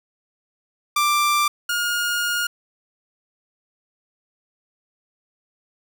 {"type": "tone pair in turn", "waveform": "sawtooth", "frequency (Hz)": [1180, 1426.3], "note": ["D6", "F6"], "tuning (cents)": [8, 36], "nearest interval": "minor third", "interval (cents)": 328, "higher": "second", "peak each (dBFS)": [-13, -17], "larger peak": "first", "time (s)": [[0.96, 1.48], [1.69, 2.47]], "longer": "second", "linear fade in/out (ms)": 5, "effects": []}